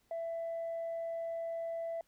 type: tone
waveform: sine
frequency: 665 Hz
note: E5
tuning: 15 cents sharp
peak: -34 dBFS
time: 0.11-2.01 s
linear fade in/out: 2 ms
effects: tanh soft clip ceiling -33 dBFS + pink hiss -73 dBFS RMS until 2.07 s